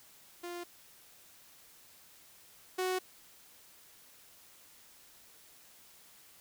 sawtooth tone pair in turn, 349.2 / 370 Hz, F4 / F#4, 0 / 0 cents, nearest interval minor second, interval 100 cents, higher second, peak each -36 / -27 dBFS, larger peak second, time 0.43-0.64 / 2.78-2.99 s, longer neither, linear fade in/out 10 ms, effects white hiss -59 dBFS RMS until 6.4 s

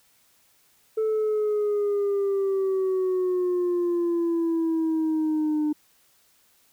sine exponential sweep, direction down, 440 to 300.3 Hz, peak -19 dBFS, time 0.97-5.73 s, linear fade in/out 10 ms, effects tanh soft clip ceiling -20 dBFS + white hiss -62 dBFS RMS until 6.72 s

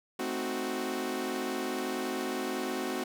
sawtooth chord, A diminished seventh, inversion none, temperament equal, 220 / 261.6 / 311.1 / 370 Hz, A3 / C4 / Eb4 / Gb4, 0 / 0 / 0 / 0 cents, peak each -36 / -32 / -37 / -31 dBFS, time 0.19-3.04 s, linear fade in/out 5 ms, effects none

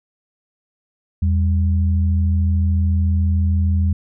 sine tone pair together, 83.4 / 196.88 Hz, E2 / G3, +21 / +8 cents, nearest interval octave + minor third, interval 1487 cents, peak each -14 / -24 dBFS, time 1.22-3.93 s, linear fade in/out 5 ms, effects none

